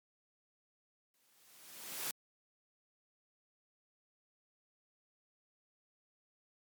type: noise with exponential growth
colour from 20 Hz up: white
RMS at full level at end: -37 dBFS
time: 1.14-2.11 s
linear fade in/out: 1 ms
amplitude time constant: 210 ms
effects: high-pass 150 Hz 12 dB/octave + MP3 96 kbps